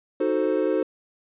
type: chord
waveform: triangle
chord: D# diminished seventh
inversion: none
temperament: equal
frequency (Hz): 311.1 / 370 / 440 / 523.3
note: D#4 / F#4 / A4 / C5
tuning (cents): 0 / 0 / 0 / 0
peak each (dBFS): -24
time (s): 0.2-0.83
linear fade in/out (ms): 5
effects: resampled to 8000 Hz